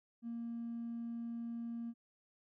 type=tone with hard clipping; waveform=sine; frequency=233.1 Hz; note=A#3; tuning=in tune; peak=-40 dBFS; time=0.22-1.94 s; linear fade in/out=50 ms; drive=1 dB; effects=none